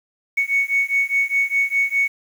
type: beating tone pair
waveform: sine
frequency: 2219 / 2223.9 Hz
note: C#7 / C#7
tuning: +1 / +5 cents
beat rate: 4.9 Hz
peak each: -19 dBFS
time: 0.37-2.08 s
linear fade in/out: 10 ms
effects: tanh soft clip ceiling -10 dBFS + 7-bit